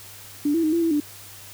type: tone with pitch steps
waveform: sine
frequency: 292.2 / 331.1 / 310.7 / 337.7 / 329.9 / 295.3 Hz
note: D4 / E4 / D#4 / E4 / E4 / D4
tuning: -9 / +8 / -2 / +42 / +1 / +10 cents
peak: -18 dBFS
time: 0.45-1.002 s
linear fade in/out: 5 ms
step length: 92 ms
effects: added 100 Hz sine -50 dBFS peak until 1.53 s + white hiss -43 dBFS RMS until 1.53 s